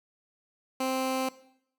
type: tone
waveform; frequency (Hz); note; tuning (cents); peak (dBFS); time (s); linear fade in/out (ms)
15% pulse; 261.6; C4; 0; -21; 0.8-1.29; 5
effects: noise-tail reverb RT60 0.7 s tail -18 dB re dry